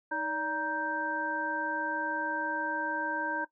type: harmonic tone with a mistuned harmonic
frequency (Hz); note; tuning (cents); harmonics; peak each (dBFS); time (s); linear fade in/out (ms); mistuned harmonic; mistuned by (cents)
313.2; D#4; +11; 1 / 2 / 3 / 5; -39 / -39 / -33 / -33; 0.11-3.45; 10; 2; -140
effects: noise-tail reverb RT60 0.1 s tail -17 dB re dry